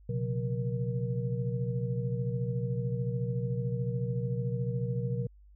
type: tone cluster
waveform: sine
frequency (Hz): 123.3 / 137 / 178.3 / 473.8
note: B2 / C#3 / F3 / A#4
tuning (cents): -2 / -20 / +36 / +28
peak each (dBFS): -31 / -36 / -37 / -38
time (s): 0.09-5.27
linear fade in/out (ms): 5
effects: added 50 Hz sine -53 dBFS peak until 5.55 s